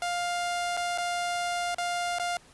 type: tone with dropouts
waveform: sawtooth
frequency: 702 Hz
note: F5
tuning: 9 cents sharp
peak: -24 dBFS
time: 0.02-2.37 s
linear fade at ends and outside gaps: 1 ms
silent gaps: 0.768-0.773 / 0.977-0.983 / 1.746-1.783 / 2.186-2.197 s
effects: pink hiss -56 dBFS RMS until 2.53 s + resampled to 24000 Hz